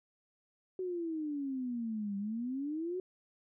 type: exponential two-way sweep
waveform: sine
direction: down then up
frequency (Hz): 376.2 to 196.6 to 376.2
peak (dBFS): -34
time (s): 0.79-3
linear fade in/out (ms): 2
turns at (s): 2.17
effects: none